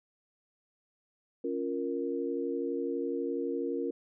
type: chord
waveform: sine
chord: Bb minor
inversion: first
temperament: equal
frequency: 277.2 / 349.2 / 466.2 Hz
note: Db4 / F4 / Bb4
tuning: 0 / 0 / 0 cents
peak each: -35 / -35 / -34 dBFS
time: 1.44-3.91 s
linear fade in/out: 5 ms
effects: none